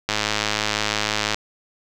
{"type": "click train", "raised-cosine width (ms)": 0.2, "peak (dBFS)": -3, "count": 134, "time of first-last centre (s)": [0.09, 1.345], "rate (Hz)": 106, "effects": []}